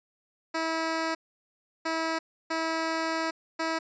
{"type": "tone bursts at uneven times", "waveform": "10% pulse", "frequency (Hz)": 324.2, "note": "E4", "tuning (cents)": -29, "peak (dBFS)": -19, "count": 4, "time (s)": [[0.54, 1.15], [1.85, 2.19], [2.5, 3.31], [3.59, 3.79]], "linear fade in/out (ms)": 10, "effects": ["resampled to 16000 Hz"]}